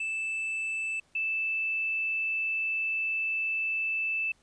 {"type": "tone pair in turn", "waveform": ["triangle", "sine"], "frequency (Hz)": [2637, 2637], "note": ["E7", "E7"], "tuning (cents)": [0, 0], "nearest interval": "unison", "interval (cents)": 0, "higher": "neither", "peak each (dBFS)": [-28, -27], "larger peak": "second", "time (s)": [[0, 1], [1.15, 4.32]], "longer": "second", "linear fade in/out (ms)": 5, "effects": ["pink hiss -66 dBFS RMS until 4.42 s", "resampled to 22050 Hz"]}